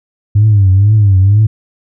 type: tone with vibrato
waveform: sine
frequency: 100.8 Hz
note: G2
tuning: 49 cents sharp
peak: -3 dBFS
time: 0.35-1.47 s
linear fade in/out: 10 ms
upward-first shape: triangle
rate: 2.1 Hz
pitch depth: 150 cents each way
effects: tanh soft clip ceiling -1 dBFS